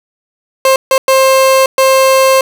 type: tone bursts at uneven times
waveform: 30% pulse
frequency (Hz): 530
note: C5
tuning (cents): +22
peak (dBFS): -3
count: 4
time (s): 0.65-0.76 / 0.91-0.98 / 1.08-1.66 / 1.78-2.41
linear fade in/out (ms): 2
effects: none